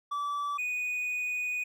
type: tone pair in turn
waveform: triangle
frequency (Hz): 1156 / 2478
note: D6 / D#7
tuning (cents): -28 / -8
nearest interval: octave + minor second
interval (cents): 1320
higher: second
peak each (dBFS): -28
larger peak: neither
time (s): 0.11-0.58 / 0.58-1.64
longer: second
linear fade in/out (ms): 10
effects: none